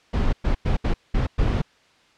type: noise bursts at uneven times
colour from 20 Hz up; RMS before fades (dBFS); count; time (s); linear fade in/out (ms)
brown; -20; 6; 0.13-0.33 / 0.44-0.55 / 0.65-0.77 / 0.84-0.94 / 1.14-1.27 / 1.38-1.62; 10
effects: white hiss -57 dBFS RMS until 2.17 s + low-pass 4000 Hz 12 dB/octave